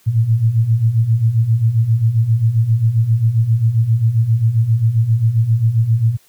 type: beating tone pair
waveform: sine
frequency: 108.7 / 116.2 Hz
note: A2 / A#2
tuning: -21 / -5 cents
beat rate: 7.5 Hz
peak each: -17 / -12 dBFS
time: 0.06-6.17 s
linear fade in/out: 20 ms
effects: white hiss -53 dBFS RMS until 6.28 s + high-pass 60 Hz 12 dB/octave